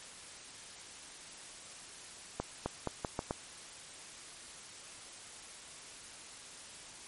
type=accelerating click train; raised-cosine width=1 ms; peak=-19 dBFS; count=6; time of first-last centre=2.4-3.309 s; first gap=260 ms; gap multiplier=0.82; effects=white hiss -50 dBFS RMS until 7.07 s + MP3 48 kbps